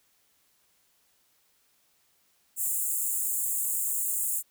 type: high-pass noise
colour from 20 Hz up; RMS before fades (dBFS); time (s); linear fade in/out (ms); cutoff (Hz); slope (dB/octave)
pink; -29; 2.56-4.43; 50; 7100; 96
effects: white hiss -68 dBFS RMS until 4.5 s